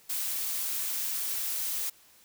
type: noise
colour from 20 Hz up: blue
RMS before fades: -32 dBFS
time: 0.09-1.9 s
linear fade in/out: 10 ms
effects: white hiss -59 dBFS RMS until 2.24 s